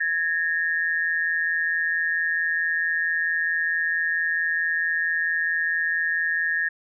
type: tone pair together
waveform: sine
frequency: 1665 / 1829.5 Hz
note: G#6 / A#6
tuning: +4 / -33 cents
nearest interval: major second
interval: 163 cents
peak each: -24 dBFS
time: 0-6.69 s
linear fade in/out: 10 ms
effects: none